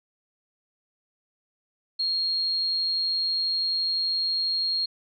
sine tone, 4257 Hz, C8, 29 cents sharp, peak -23 dBFS, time 1.99-4.86 s, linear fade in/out 10 ms, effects none

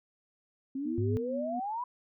sine exponential sweep, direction up, 261.1 to 1008 Hz, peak -32 dBFS, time 0.75-1.84 s, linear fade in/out 5 ms
sine tone with tremolo, 246.9 Hz, B3, in tune, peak -33 dBFS, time 0.85-1.6 s, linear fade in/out 10 ms, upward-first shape sine, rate 4.3 Hz, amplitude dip 40%
sine tone, 103.4 Hz, G#2, 7 cents flat, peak -28 dBFS, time 0.98-1.17 s, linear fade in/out 0 ms
effects none

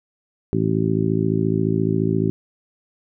harmonic tone, 54.4 Hz, A1, 19 cents flat, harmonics 2 / 3 / 4 / 5 / 6 / 7, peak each -24 / -22 / -26 / -25 / -26 / -24 dBFS, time 0.53-2.3 s, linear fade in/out 0 ms, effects none

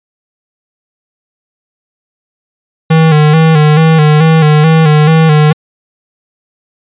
square tone with vibrato, 155.9 Hz, D#3, 4 cents sharp, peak -4 dBFS, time 2.9-5.53 s, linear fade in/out 10 ms, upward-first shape square, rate 2.3 Hz, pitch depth 51 cents each way, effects resampled to 8000 Hz

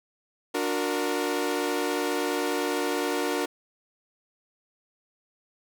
sawtooth chord, D augmented, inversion none, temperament equal with one note detuned, 293.7 / 363.4 / 466.2 Hz, D4 / F#4 / A#4, 0 / -31 / 0 cents, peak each -26 dBFS, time 0.54-3.46 s, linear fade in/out 10 ms, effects none

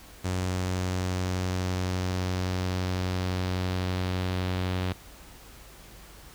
sawtooth tone with low-pass filter sweep, 91.8 Hz, F#2, 13 cents flat, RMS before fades -29 dBFS, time 0.24-4.93 s, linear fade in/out 10 ms, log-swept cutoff 7600 to 3800 Hz, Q 1.7, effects added 50 Hz sine -51 dBFS peak until 6.34 s + pink hiss -50 dBFS RMS until 6.34 s

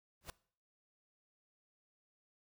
pink noise with exponential growth, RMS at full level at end -42 dBFS, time 0.21-0.3 s, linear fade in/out 1 ms, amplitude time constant 19 ms, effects noise-tail reverb RT60 0.5 s tail -21 dB re dry

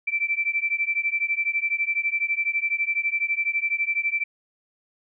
sine beating tone pair, 2329 / 2341 Hz, D7 / D7, -15 / -6 cents, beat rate 12 Hz, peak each -25 dBFS, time 0.07-4.24 s, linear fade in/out 10 ms, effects none

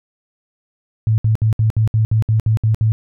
sine tone bursts, 110 Hz, A2, in tune, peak -11 dBFS, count 11, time 1.07-2.92 s, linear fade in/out 0 ms, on 110 ms, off 64 ms, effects none

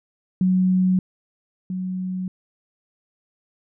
sine tone pair in turn, 185 / 185 Hz, F#3 / F#3, 0 / 0 cents, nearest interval unison, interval 0 cents, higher neither, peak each -15 / -24 dBFS, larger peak first, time 0.41-0.99 / 1.7-2.28 s, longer neither, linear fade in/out 2 ms, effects none

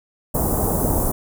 pink band-stop noise, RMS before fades -20 dBFS, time 0.34-1.12 s, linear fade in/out 10 ms, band 940 to 9300 Hz, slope 24 dB/octave, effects none

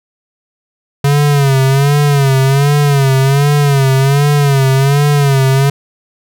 square tone with vibrato, 139.5 Hz, C#3, 11 cents sharp, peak -8 dBFS, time 1.04-5.7 s, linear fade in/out 5 ms, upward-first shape sine, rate 1.3 Hz, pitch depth 82 cents each way, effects none

